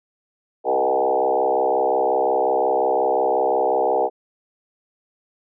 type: tone with frequency modulation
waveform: sine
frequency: 616 Hz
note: D#5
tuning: 17 cents flat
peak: -16 dBFS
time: 0.64-4.1 s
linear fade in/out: 50 ms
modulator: 65.6 Hz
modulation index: 3.5
effects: none